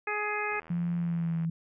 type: harmonic tone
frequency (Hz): 418.8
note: G#4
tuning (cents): +15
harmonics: 1 / 2 / 3 / 4 / 5 / 6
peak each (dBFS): -36 / -36 / -36 / -36 / -36 / -36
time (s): 0.07-0.6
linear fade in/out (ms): 5
type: click train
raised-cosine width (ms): 0.5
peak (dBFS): -35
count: 76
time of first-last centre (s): 0.52-1.448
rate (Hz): 80.8
type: tone with pitch glide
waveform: sine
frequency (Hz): 172.4 to 165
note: F3 to E3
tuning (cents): -22 to +2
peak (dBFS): -27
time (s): 0.7-1.5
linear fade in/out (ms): 5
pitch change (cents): -76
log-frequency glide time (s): 0.97-1.38
effects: none